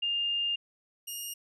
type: tone pair in turn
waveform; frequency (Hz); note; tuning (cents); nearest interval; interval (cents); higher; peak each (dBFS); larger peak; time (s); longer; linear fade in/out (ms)
sine / 10% pulse; 2812 / 2841; F7 / F7; +11 / +29; unison; 18; second; -27; neither; 0.02-0.56 / 1.07-1.34; first; 10
effects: resampled to 32000 Hz